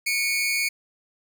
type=tone pair together; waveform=sawtooth; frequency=2217 / 2415 Hz; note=C#7 / D7; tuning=0 / +48 cents; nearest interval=minor second; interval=148 cents; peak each=-20 / -24 dBFS; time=0.06-0.69 s; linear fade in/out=10 ms; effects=none